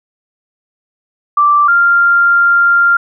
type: tone pair in turn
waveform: sine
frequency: 1171 / 1392.6 Hz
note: D6 / F6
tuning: -5 / -5 cents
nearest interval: minor third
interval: 300 cents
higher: second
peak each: -6 dBFS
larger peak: neither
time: 1.37-1.68 / 1.68-2.97 s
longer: second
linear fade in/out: 5 ms
effects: none